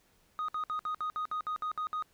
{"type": "tone bursts", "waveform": "sine", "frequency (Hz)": 1244.5, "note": "D#6", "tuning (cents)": 0, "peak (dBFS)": -29, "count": 11, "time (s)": [0.39, 2.024], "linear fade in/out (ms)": 0, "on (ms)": 94, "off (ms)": 60, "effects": ["tanh soft clip ceiling -30 dBFS", "pink hiss -68 dBFS RMS until 2.13 s"]}